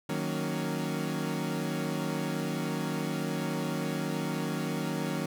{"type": "chord", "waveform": "30% pulse", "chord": "D# minor seventh", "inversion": "none", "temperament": "equal with one note detuned", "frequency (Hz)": [155.56, 185, 231.6, 277.2], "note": ["D#3", "F#3", "A#3", "C#4"], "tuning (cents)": [0, 0, -11, 0], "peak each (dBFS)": [-32, -33, -34, -34], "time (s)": [0.09, 5.26], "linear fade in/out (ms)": 5, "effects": []}